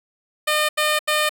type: tone bursts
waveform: 10% pulse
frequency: 607 Hz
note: D#5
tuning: 43 cents flat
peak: -9 dBFS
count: 3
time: 0.47-1.294 s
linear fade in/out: 10 ms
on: 220 ms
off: 82 ms
effects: none